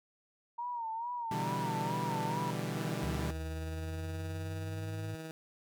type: tone with vibrato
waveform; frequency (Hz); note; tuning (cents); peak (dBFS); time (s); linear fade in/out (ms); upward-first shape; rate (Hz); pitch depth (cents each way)
sine; 932.3; A#5; 0; -35; 0.58-2.51; 10; sine; 2.3; 86
type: chord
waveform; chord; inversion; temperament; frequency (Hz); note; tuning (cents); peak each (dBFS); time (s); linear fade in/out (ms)
sawtooth; E minor seventh; second; equal with one note detuned; 123.47 / 146.83 / 164.81 / 196.68; B2 / D3 / E3 / G3; 0 / 0 / 0 / +6; -36; 1.31-3.31; 5
type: tone with tremolo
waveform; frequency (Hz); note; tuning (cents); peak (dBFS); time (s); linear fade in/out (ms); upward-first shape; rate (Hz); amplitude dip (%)
15% pulse; 160; D#3; +49; -34; 2.77-5.31; 0; triangle; 19; 30
type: linear sweep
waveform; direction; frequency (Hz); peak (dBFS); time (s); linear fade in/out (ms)
sine; up; 70 to 105.8; -37; 3.03-5.15; 5
effects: none